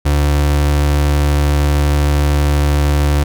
35% pulse tone, 72.8 Hz, D2, 15 cents flat, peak -9 dBFS, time 0.05-3.24 s, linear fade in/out 10 ms, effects none

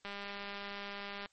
click train, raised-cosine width 0.3 ms, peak -27 dBFS, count 244, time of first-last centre 0.05-1.259 s, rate 201 Hz, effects white hiss -72 dBFS RMS until 1.32 s + MP3 32 kbps

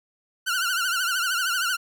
sawtooth tone with vibrato, 1445 Hz, F#6, 41 cents flat, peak -19 dBFS, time 0.46-1.77 s, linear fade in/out 20 ms, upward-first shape triangle, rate 13 Hz, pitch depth 130 cents each way, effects none

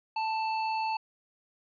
square tone, 883 Hz, A5, 6 cents sharp, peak -29 dBFS, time 0.16-0.97 s, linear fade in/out 5 ms, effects resampled to 11025 Hz

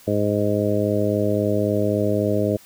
harmonic tone, 103.7 Hz, G#2, 2 cents flat, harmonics 1 / 2 / 3 / 4 / 5 / 6, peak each -25 / -25 / -25 / -25 / -25 / -25 dBFS, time 0.07-2.57 s, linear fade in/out 10 ms, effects white hiss -49 dBFS RMS until 2.65 s

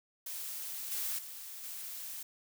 blue noise with level steps, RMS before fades -41 / -36 / -46 / -43 dBFS, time 0.26-2.23 s, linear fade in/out 5 ms, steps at 0.91 / 1.18 / 1.63 s, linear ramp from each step 10 ms, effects none

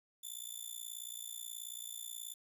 10% pulse tone with amplitude modulation, 3520 Hz, A7, in tune, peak -32 dBFS, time 0.23-2.34 s, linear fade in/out 10 ms, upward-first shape sine, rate 58.5 Hz, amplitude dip 90%, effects 11-bit

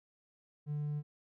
triangle tone, 148 Hz, D3, 14 cents sharp, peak -31 dBFS, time 0.66-1.03 s, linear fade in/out 50 ms, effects tanh soft clip ceiling -28 dBFS

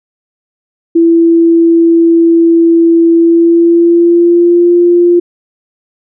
sine tone with pitch glide, 333.7 to 348.5 Hz, E4 to F4, +21 to -4 cents, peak -3 dBFS, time 0.95-5.2 s, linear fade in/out 10 ms, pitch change +75 cents, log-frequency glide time 3.14-4.73 s, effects none

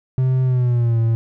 triangle tone with pitch glide, 129.6 to 114.13 Hz, C3 to A#2, -16 to -36 cents, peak -12 dBFS, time 0.18-1.15 s, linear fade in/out 0 ms, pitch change -220 cents, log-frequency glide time 0.44-0.99 s, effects none

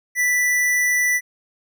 square tone, 1975.5 Hz, B6, in tune, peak -17 dBFS, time 0.15-1.21 s, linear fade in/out 50 ms, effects none

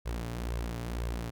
sawtooth tone with flanger, 58.27 Hz, A#1, in tune, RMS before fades -35 dBFS, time 0.05-1.31 s, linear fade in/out 20 ms, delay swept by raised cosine 1.8 to 7.4 ms, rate 2 Hz, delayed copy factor +0.6, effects none

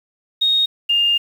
sine tone pair in turn, 3729 / 2815 Hz, A#7 / F7, 0 / +13 cents, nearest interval perfect fourth, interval 487 cents, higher first, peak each -13 dBFS, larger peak neither, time 0.41-0.66 / 0.89-1.18 s, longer second, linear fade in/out 10 ms, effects 7-bit

